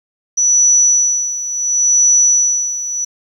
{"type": "tone with tremolo", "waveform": "sine", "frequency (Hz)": 5920, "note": "F#8", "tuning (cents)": 0, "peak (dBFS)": -7, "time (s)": [0.37, 3.05], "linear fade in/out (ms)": 10, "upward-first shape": "sine", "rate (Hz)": 0.71, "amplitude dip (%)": 75, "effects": ["8-bit"]}